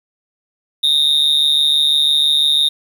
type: tone with amplitude modulation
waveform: triangle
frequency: 3700 Hz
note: A#7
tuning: 14 cents flat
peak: -6 dBFS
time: 0.83-2.69 s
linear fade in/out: 10 ms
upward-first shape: sine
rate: 146 Hz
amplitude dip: 85%
effects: 7-bit